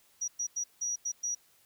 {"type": "tone bursts at uneven times", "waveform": "sine", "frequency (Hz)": 5790, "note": "F#8", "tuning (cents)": -38, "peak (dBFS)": -30, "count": 6, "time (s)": [[0.21, 0.28], [0.39, 0.47], [0.56, 0.64], [0.81, 0.96], [1.05, 1.12], [1.23, 1.35]], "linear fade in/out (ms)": 10, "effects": ["white hiss -65 dBFS RMS until 1.65 s"]}